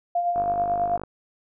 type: tone with tremolo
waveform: sine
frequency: 698.5 Hz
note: F5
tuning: in tune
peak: -19 dBFS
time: 0.15-0.97 s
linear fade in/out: 5 ms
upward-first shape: sine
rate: 9.2 Hz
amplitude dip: 45%
type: click train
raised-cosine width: 1 ms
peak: -20 dBFS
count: 35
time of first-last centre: 0.36-1.036 s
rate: 50.3 Hz
effects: none